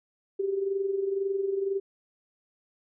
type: tone with amplitude modulation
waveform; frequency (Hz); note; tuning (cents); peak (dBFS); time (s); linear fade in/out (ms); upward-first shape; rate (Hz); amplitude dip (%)
sine; 392; G4; 0; -23; 0.39-1.8; 10; sine; 22; 60
effects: none